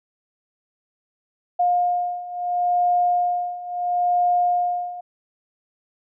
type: beating tone pair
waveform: sine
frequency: 710 / 710.74 Hz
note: F5 / F5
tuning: +28 / +30 cents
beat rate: 0.74 Hz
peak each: -23 / -20 dBFS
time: 1.59-5.01 s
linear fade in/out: 10 ms
effects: none